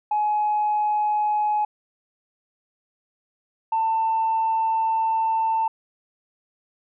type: tone pair in turn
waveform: sine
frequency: 843 / 893.1 Hz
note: G#5 / A5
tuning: +26 / +26 cents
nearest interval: minor second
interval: 100 cents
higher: second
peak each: -18 dBFS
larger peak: neither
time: 0.11-1.65 / 3.72-5.68 s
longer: second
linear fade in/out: 5 ms
effects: tanh soft clip ceiling -15 dBFS